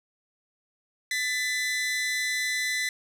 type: tone pair together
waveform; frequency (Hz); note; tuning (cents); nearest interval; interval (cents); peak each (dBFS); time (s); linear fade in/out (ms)
sawtooth; 1760 / 2008; A6 / B6; 0 / +28; major second; 228; -30 / -23; 1.11-2.89; 2
effects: low-pass 11000 Hz 12 dB/octave + 10-bit